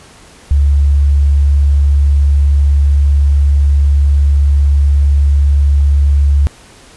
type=tone; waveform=sine; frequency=71 Hz; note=C#2; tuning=42 cents sharp; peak=-6 dBFS; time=0.51-6.47 s; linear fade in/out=0 ms; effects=pink hiss -40 dBFS RMS until 6.96 s + resampled to 24000 Hz